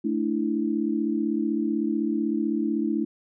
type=chord; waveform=sine; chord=A suspended fourth; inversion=none; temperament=equal; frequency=220 / 293.7 / 329.6 Hz; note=A3 / D4 / E4; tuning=0 / 0 / 0 cents; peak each=-27 dBFS; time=0.04-3.05 s; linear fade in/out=10 ms; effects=none